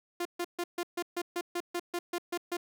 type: tone bursts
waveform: sawtooth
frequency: 349.3 Hz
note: F4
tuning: in tune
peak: -27 dBFS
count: 13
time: 0.2-2.569 s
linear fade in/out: 5 ms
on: 53 ms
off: 140 ms
effects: none